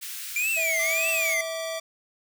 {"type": "high-pass noise", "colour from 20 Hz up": "white", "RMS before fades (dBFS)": -36, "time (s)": [0.01, 1.35], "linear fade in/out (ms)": 20, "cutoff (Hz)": 1600, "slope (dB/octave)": 24}
{"type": "tone with vibrato", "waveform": "square", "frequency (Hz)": 2349, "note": "D7", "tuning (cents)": 0, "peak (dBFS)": -24, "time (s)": [0.36, 1.41], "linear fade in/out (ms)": 2, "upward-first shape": "triangle", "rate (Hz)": 1.7, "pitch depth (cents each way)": 250}
{"type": "tone", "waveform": "square", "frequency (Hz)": 651, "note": "E5", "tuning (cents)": -22, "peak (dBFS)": -31, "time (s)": [0.56, 1.8], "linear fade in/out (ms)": 20}
{"type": "tone with pitch glide", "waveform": "10% pulse", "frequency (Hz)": [1174.7, 1166.6], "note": ["D6", "D6"], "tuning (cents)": [0, -12], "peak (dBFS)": -27, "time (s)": [0.79, 1.8], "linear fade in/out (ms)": 5, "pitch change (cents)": -12, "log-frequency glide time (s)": [1.08, 1.57]}
{"effects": []}